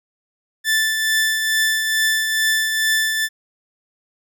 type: tone with tremolo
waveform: sawtooth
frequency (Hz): 1760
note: A6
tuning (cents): 0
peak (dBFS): -11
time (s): 0.64-3.29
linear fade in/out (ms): 50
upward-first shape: triangle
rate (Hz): 2.3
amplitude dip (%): 45
effects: none